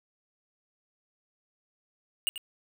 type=tone with echo; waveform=square; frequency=2855 Hz; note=F7; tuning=37 cents sharp; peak=-25 dBFS; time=2.27-2.29 s; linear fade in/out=0 ms; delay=88 ms; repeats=1; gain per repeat=-11 dB; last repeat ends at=2.378 s; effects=none